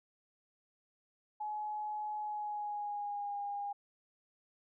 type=tone with pitch glide; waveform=sine; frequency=846 to 811.5 Hz; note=G#5 to G#5; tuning=+32 to -40 cents; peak=-36 dBFS; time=1.4-3.73 s; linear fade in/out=10 ms; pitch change=-72 cents; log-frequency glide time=2.19-3.38 s; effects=none